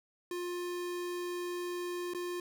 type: tone with dropouts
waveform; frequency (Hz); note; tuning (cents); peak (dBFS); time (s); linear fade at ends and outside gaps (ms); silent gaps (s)
square; 353.5; F4; +21; -36; 0.31-2.4; 2; 2.136-2.147
effects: none